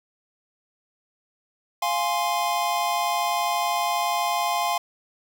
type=chord; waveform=square; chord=F minor; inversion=none; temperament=equal; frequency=698.5 / 830.6 / 1046.5 Hz; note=F5 / Ab5 / C6; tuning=0 / 0 / 0 cents; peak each=-27 / -28 / -27 dBFS; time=1.82-4.78 s; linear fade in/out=5 ms; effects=none